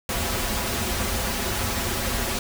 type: noise with comb filter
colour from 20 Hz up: pink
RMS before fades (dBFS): -26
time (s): 0.09-2.39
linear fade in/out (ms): 2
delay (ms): 6.6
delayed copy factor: -0.7
effects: none